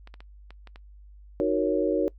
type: clicks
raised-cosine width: 0.3 ms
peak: -30 dBFS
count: 6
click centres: 0.074 / 0.141 / 0.205 / 0.506 / 0.673 / 0.759 s
type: chord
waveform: sine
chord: D# minor seventh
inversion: none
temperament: equal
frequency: 311.1 / 370 / 466.2 / 554.4 Hz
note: D#4 / F#4 / A#4 / C#5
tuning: 0 / 0 / 0 / 0 cents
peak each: -27 dBFS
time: 1.4-2.08 s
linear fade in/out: 0 ms
effects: noise-tail reverb RT60 0.1 s tail -22 dB re dry + added 50 Hz sine -46 dBFS peak until 2.18 s